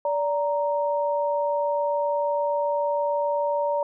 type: tone pair together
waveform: sine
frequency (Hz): 580.4 / 932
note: D5 / A#5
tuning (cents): -21 / -1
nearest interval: minor sixth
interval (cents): 820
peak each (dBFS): -23 / -26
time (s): 0.05-3.83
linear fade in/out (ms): 2
effects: none